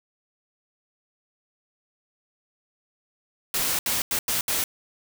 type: noise bursts at uneven times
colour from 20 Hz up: white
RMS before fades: -25 dBFS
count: 5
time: 3.54-3.79 / 3.86-4.02 / 4.11-4.19 / 4.28-4.41 / 4.48-4.64 s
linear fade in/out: 2 ms
effects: none